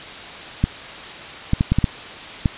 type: clicks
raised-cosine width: 5 ms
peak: -3 dBFS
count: 7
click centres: 0.64 / 1.534 / 1.609 / 1.72 / 1.786 / 1.842 / 2.458 s
effects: white hiss -34 dBFS RMS until 2.57 s + resampled to 8000 Hz